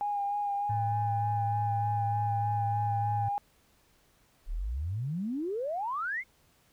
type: tone with vibrato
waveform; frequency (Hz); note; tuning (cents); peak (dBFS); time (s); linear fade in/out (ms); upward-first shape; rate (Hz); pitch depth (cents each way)
sine; 814; G#5; -35; -28; 0.01-3.38; 0; sine; 3.3; 23
type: tone with pitch glide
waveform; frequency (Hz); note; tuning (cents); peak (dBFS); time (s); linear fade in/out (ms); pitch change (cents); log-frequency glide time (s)
sine; 108.2 to 107.51; A2 to A2; -29 to -40; -29; 0.69-3.29; 10; -11; 0.86-1.17
type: exponential sweep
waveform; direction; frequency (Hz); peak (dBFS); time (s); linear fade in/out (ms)
sine; up; 32.7 to 2215; -30; 4.46-6.24; 50
effects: tanh soft clip ceiling -20 dBFS + pink hiss -66 dBFS RMS until 6.72 s